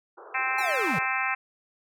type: band-pass noise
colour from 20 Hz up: pink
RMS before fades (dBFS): -46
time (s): 0.17-1.06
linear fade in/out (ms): 10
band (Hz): 350 to 1500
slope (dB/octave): 96
type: harmonic tone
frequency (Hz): 261.6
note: C4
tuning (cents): 0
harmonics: 3 / 4 / 5 / 6 / 7 / 8 / 9 / 10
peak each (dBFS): -33 / -33 / -33 / -33 / -33 / -33 / -33 / -33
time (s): 0.34-1.35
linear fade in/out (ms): 10
type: linear sweep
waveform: square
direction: down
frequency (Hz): 846 to 127.7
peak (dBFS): -29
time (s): 0.58-0.99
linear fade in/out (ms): 5
effects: none